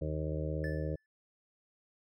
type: harmonic tone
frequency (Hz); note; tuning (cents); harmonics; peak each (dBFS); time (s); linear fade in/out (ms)
77.3; D#2; -11; 1 / 2 / 4 / 5 / 6 / 7 / 8; -37 / -37 / -42 / -46 / -43 / -41 / -48; 0.01-0.96; 10
type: tone with exponential decay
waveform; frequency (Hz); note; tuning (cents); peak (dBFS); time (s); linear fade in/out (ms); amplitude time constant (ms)
triangle; 1746; A6; -14; -37; 0.64-1.06; 1; 90
effects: none